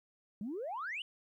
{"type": "exponential sweep", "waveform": "sine", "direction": "up", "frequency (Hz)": [190.8, 3088], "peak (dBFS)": -36, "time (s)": [0.41, 1.02], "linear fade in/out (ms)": 2, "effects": ["tanh soft clip ceiling -33 dBFS", "13-bit"]}